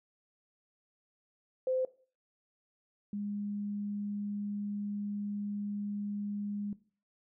sine tone pair in turn, 516 / 204.8 Hz, C5 / G#3, -24 / -24 cents, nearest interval octave + major third, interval 1600 cents, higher first, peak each -28 / -34 dBFS, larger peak first, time 1.67-1.85 / 3.13-6.73 s, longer second, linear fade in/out 2 ms, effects noise-tail reverb RT60 0.4 s tail -18 dB re dry

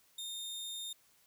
sawtooth tone, 3654 Hz, A#7, 35 cents flat, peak -37 dBFS, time 0.18-0.93 s, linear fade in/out 5 ms, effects white hiss -68 dBFS RMS until 1.26 s

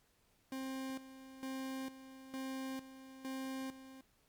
40% pulse tone with tremolo, 264.6 Hz, C4, 20 cents sharp, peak -39 dBFS, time 0.52-4.01 s, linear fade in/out 2 ms, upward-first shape square, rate 1.1 Hz, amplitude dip 75%, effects pink hiss -73 dBFS RMS until 4.28 s + MP3 96 kbps

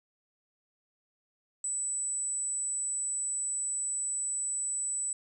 sine tone, 7960 Hz, B8, 13 cents sharp, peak -30 dBFS, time 1.64-5.13 s, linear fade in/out 2 ms, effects none

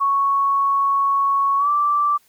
sine tone with pitch glide, 1108.7 to 1169.2 Hz, C#6 to D6, 0 to -8 cents, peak -15 dBFS, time 0-2.18 s, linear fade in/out 20 ms, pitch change +92 cents, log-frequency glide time 1.58-1.69 s, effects white hiss -58 dBFS RMS until 2.28 s

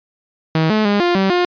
sawtooth tone with pitch steps, 159.7 / 215.4 / 204.1 / 350.5 / 192.7 / 355.3 Hz, D#3 / A3 / G#3 / F4 / G3 / F4, +45 / -37 / -30 / +6 / -29 / +30 cents, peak -9 dBFS, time 0.55-1.45 s, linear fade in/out 2 ms, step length 150 ms, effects resampled to 11025 Hz

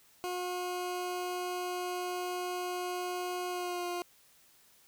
20% pulse tone with pitch glide, 359.8 to 352.8 Hz, F#4 to F4, -48 to +18 cents, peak -29 dBFS, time 0.24-4.02 s, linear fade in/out 0 ms, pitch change -34 cents, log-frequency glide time 3.49-3.87 s, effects white hiss -63 dBFS RMS until 4.87 s

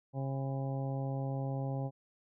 harmonic tone with a mistuned harmonic, 135.3 Hz, C#3, 42 cents flat, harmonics 1 / 2 / 3 / 4 / 5 / 6 / 7, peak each -34 / -42 / -48 / -43 / -48 / -46 / -57 dBFS, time 0.13-1.91 s, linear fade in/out 50 ms, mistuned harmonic 7, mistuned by +86 cents, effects none

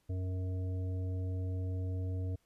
harmonic tone, 92.5 Hz, F#2, in tune, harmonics 1 / 3 / 5 / 7, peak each -33 / -46 / -49 / -54 dBFS, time 0.09-2.36 s, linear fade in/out 10 ms, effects pink hiss -75 dBFS RMS until 2.45 s + resampled to 32000 Hz

